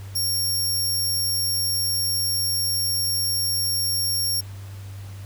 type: tone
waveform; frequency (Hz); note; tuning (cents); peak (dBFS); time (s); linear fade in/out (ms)
20% pulse; 5530; F8; -18; -16; 0.15-4.41; 10
effects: added 98 Hz sine -34 dBFS peak until 5.25 s + pink hiss -48 dBFS RMS until 5.25 s